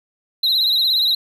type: tone with vibrato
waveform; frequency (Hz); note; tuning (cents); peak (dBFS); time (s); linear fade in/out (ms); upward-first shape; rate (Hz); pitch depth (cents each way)
triangle; 3951; B7; 0; -13; 0.43-1.15; 5; triangle; 17; 100
effects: none